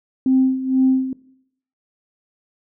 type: tone with tremolo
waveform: sine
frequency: 261.6 Hz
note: C4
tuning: in tune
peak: -10 dBFS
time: 0.26-1.13 s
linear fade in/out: 2 ms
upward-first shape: sine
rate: 2.1 Hz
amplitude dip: 75%
effects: noise-tail reverb RT60 0.7 s tail -19 dB re dry + tanh soft clip ceiling -6 dBFS